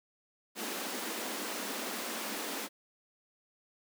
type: high-pass noise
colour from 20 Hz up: pink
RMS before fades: -38 dBFS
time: 0.55-2.69 s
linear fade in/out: 50 ms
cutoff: 200 Hz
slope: 96 dB/octave
effects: none